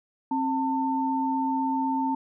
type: tone pair together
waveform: sine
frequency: 266.4 / 896 Hz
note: C4 / A5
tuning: +31 / +31 cents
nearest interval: octave + major sixth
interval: 2100 cents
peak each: -26 dBFS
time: 0.31-2.15 s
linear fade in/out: 5 ms
effects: none